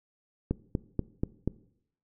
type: click train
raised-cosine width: 3 ms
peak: -14 dBFS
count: 5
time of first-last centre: 0.51-1.476 s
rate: 4.14 Hz
effects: noise-tail reverb RT60 0.7 s tail -20 dB re dry